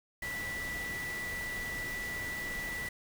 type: tone in noise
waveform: sine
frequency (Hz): 1964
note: B6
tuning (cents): -10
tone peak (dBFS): -36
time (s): 0.22-2.89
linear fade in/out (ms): 5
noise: pink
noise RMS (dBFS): -43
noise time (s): 0.22-2.89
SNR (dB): +4
effects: none